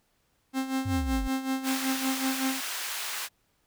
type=tone with tremolo; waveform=45% pulse; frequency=264.7 Hz; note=C4; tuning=20 cents sharp; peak=-25 dBFS; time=0.53-2.61 s; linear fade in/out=50 ms; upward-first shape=sine; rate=5.3 Hz; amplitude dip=70%
type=exponential sweep; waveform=sine; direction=down; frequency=107 to 42.72 Hz; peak=-28 dBFS; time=0.85-1.28 s; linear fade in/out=10 ms
type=high-pass noise; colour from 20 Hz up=pink; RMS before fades=-34 dBFS; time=1.63-3.29 s; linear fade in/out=50 ms; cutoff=1300 Hz; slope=12 dB/octave
effects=pink hiss -71 dBFS RMS until 3.66 s